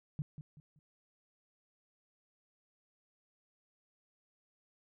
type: tone with echo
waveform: sine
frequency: 150 Hz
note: D3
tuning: 37 cents sharp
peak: -33 dBFS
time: 0.19-0.22 s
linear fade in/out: 0 ms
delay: 190 ms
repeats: 3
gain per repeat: -10 dB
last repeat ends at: 0.79 s
effects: none